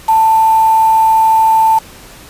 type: tone with quantisation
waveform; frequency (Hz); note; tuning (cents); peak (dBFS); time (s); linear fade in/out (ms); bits
sine; 887; A5; +14; -6; 0.08-1.79; 10; 4
effects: pink hiss -36 dBFS RMS until 2.29 s + resampled to 32000 Hz